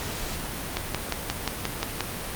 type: click train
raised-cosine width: 0.2 ms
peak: -8 dBFS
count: 8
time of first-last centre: 0.77-2.007 s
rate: 5.66 Hz
effects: pink hiss -33 dBFS RMS until 2.35 s + Opus 48 kbps